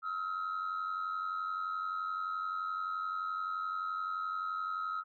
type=tone pair together; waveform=sine; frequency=1278.4 / 1370 Hz; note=D#6 / F6; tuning=+47 / -34 cents; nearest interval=minor second; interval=119 cents; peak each=-34 / -37 dBFS; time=0.02-5.04 s; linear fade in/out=50 ms; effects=tanh soft clip ceiling -30 dBFS